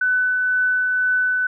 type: tone with tremolo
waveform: sine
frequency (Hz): 1500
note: F#6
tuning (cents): +23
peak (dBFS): -15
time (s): 0.01-1.47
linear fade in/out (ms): 5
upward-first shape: triangle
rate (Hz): 2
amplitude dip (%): 25
effects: none